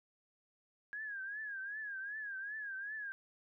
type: tone with vibrato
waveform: sine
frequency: 1645 Hz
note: G#6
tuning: 17 cents flat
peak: -40 dBFS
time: 0.93-3.12 s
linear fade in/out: 0 ms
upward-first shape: triangle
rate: 2.6 Hz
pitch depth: 130 cents each way
effects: none